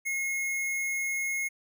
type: tone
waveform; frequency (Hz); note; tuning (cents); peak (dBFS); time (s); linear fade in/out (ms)
square; 2162; C#7; -44; -29; 0.05-1.49; 20
effects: none